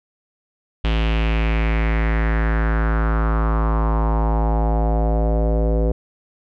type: tone with low-pass filter sweep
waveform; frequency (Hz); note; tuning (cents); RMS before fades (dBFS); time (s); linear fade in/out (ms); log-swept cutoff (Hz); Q
square; 55; A1; 0; -18; 0.84-5.92; 5; 3100 to 510; 3.5
effects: none